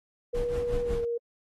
sine tone with pitch glide, 482.1 to 470.3 Hz, B4 to A#4, -42 to +15 cents, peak -27 dBFS, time 0.33-1.18 s, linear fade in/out 10 ms, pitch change -43 cents, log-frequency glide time 0.84-0.95 s
brown noise with tremolo, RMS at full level -31 dBFS, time 0.34-1.05 s, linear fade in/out 10 ms, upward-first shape triangle, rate 5.5 Hz, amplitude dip 80%
effects AAC 32 kbps

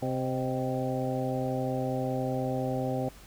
harmonic tone with a mistuned harmonic, 130 Hz, C3, 11 cents flat, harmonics 1 / 2 / 3 / 4 / 5 / 6, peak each -33 / -33 / -38 / -34 / -37 / -37 dBFS, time 0.02-3.09 s, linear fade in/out 5 ms, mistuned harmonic 5, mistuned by -67 cents, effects added 50 Hz sine -53 dBFS peak until 3.26 s + pink hiss -53 dBFS RMS until 3.26 s

